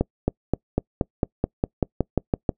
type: accelerating click train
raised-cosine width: 2 ms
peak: -6 dBFS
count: 13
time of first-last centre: 0.01-2.492 s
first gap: 270 ms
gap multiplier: 0.95
effects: noise-tail reverb RT60 0.1 s tail -26 dB re dry